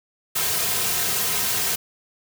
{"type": "noise with comb filter", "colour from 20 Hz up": "white", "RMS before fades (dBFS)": -23, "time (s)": [0.35, 1.76], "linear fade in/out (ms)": 10, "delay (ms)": 3.5, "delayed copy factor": -0.75, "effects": []}